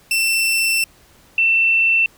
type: tone pair in turn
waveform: sawtooth / sine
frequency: 2684 / 2684 Hz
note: E7 / E7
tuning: +31 / +31 cents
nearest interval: unison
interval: 0 cents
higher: neither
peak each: -12 dBFS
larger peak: neither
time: 0.11-0.84 / 1.38-2.06 s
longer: first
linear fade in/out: 2 ms
effects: pink hiss -51 dBFS RMS until 2.17 s